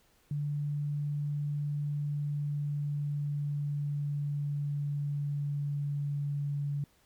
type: tone with pitch glide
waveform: sine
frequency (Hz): 146.1 to 143.34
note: D3 to D3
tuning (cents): -9 to -42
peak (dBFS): -30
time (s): 0.31-6.84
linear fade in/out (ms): 2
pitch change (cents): -33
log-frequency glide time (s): 1.91-6.61
effects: pink hiss -67 dBFS RMS until 7.05 s